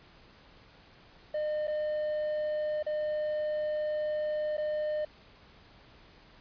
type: tone with dropouts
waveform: triangle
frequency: 607 Hz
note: D#5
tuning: 43 cents flat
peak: -27 dBFS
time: 1.34-5.05 s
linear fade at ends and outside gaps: 5 ms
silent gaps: 1.672-1.678 / 2.828-2.864 / 4.57-4.579 s
effects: pink hiss -57 dBFS RMS until 6.4 s + resampled to 11025 Hz